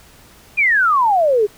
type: exponential sweep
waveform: sine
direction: down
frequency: 2489 to 396.4 Hz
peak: -11 dBFS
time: 0.57-1.47 s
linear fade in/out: 20 ms
effects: pink hiss -46 dBFS RMS until 1.57 s